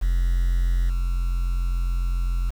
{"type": "tone with level steps", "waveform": "triangle", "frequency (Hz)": 43.65, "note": "F1", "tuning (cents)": 0, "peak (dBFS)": [-15, -18], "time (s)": [0.01, 2.51], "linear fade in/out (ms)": 20, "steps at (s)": 0.89, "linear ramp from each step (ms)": 10, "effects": ["tanh soft clip ceiling -12 dBFS", "7-bit"]}